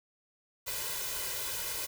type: noise with comb filter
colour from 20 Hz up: white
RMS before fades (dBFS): -36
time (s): 0.66-1.87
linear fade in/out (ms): 20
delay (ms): 2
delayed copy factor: +0.85
effects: none